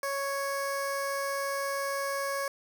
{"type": "tone with notch filter", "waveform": "15% pulse", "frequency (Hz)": 554.4, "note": "C#5", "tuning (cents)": 0, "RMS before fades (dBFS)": -32, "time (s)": [0.03, 2.48], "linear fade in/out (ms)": 2, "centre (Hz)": 2900, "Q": 1.3, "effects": []}